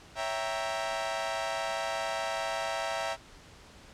sawtooth chord, C# diminished seventh, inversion none, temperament equal, 554.4 / 659.3 / 784 / 932.3 Hz, C#5 / E5 / G5 / Bb5, 0 / 0 / 0 / 0 cents, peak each -36 / -30 / -33 / -34 dBFS, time 0.15-3.17 s, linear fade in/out 50 ms, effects pink hiss -53 dBFS RMS until 3.93 s + low-pass 7000 Hz 12 dB/octave

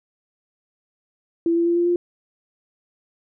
sine tone with pitch steps, 335.6 / 339.1 / 342.7 / 346.2 / 349.9 Hz, E4 / E4 / F4 / F4 / F4, +31 / +49 / -33 / -15 / +3 cents, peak -16 dBFS, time 1.46-1.96 s, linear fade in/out 2 ms, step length 100 ms, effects none

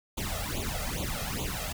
pink noise with flanger, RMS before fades -33 dBFS, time 0.17-1.73 s, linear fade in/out 10 ms, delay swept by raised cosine 0.28 to 1.58 ms, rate 2.4 Hz, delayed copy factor +0.95, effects none

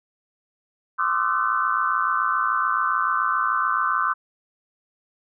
sine tone cluster, 1046 / 1159 / 1226 / 1335 / 1512 Hz, C6 / D6 / D#6 / E6 / F#6, -1 / -23 / -26 / +22 / +37 cents, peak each -26 dBFS, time 0.98-4.14 s, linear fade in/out 20 ms, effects none

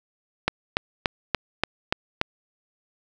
click train, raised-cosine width 0.3 ms, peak -4 dBFS, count 7, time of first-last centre 0.48-2.214 s, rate 3.46 Hz, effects none

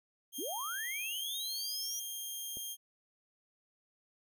10% pulse tone, 3209 Hz, G7, 40 cents sharp, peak -31 dBFS, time 0.32-2.77 s, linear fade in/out 50 ms
sine linear sweep, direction up, 235.1 to 5920 Hz, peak -38 dBFS, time 0.38-2 s, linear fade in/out 10 ms
click, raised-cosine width 2 ms, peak -37 dBFS, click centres 2.571 s
effects none

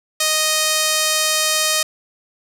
sawtooth tone with band-pass filter, 622.3 Hz, D#5, in tune, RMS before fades -18 dBFS, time 0.2-1.83 s, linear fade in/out 5 ms, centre 7000 Hz, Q 0.76, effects none

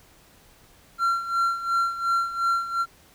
triangle tone with tremolo, 1368 Hz, F6, 36 cents flat, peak -17 dBFS, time 0.98-2.86 s, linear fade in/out 50 ms, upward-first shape sine, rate 2.8 Hz, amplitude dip 75%, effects pink hiss -55 dBFS RMS until 3.14 s

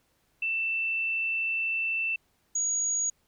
sine tone pair in turn, 2668 / 6723 Hz, E7 / G#8, +20 / +20 cents, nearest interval octave + major third, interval 1600 cents, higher second, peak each -26 / -25 dBFS, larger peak second, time 0.42-2.16 / 2.55-3.1 s, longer first, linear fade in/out 5 ms, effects pink hiss -70 dBFS RMS until 3.27 s

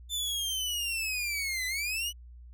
sawtooth linear two-way sweep, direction down then up, 3557 to 1990 to 2981 Hz, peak -27 dBFS, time 0.09-2.13 s, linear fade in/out 50 ms, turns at 1.66 s, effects added 60 Hz sine -46 dBFS peak until 2.53 s

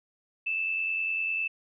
sine tone pair together, 2629 / 2719 Hz, E7 / F7, -5 / -47 cents, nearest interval minor second, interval 58 cents, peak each -27 / -38 dBFS, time 0.46-1.48 s, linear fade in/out 10 ms, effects none

